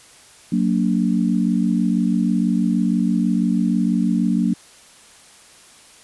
sine chord, Gb augmented, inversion none, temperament just, 185 / 231.2 / 289.1 Hz, Gb3 / Bb3 / D4, 0 / -14 / -27 cents, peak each -19 / -19 / -23 dBFS, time 0.52-4.54 s, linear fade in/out 5 ms, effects white hiss -47 dBFS RMS until 6.03 s + resampled to 24000 Hz

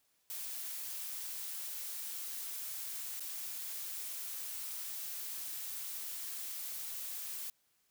blue noise with dropouts, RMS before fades -42 dBFS, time 0.3-7.5 s, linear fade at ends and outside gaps 1 ms, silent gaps 3.197-3.205 s, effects white hiss -75 dBFS RMS until 7.9 s

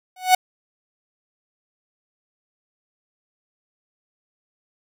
45% pulse tone with exponential growth, 740 Hz, F#5, in tune, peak -8 dBFS, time 0.16-0.35 s, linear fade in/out 5 ms, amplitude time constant 40 ms, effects none

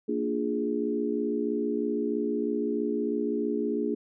sine chord, Bb dominant seventh, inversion none, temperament equal with one note detuned, 230.5 / 293.7 / 349.2 / 415.3 Hz, Bb3 / D4 / F4 / Ab4, -19 / 0 / 0 / 0 cents, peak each -31 / -31 / -34 / -30 dBFS, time 0.08-3.95 s, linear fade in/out 10 ms, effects none

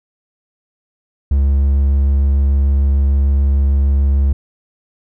triangle tone with vibrato, 69.3 Hz, C#2, in tune, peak -8 dBFS, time 1.31-4.33 s, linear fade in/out 5 ms, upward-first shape triangle, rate 6.7 Hz, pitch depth 10 cents each way, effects none

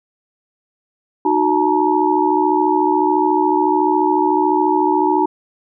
sine tone cluster, 308.1 / 369.6 / 867 / 941 Hz, D#4 / F#4 / A5 / A#5, -17 / -2 / -26 / +16 cents, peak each -18 dBFS, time 1.25-5.26 s, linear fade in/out 5 ms, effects none

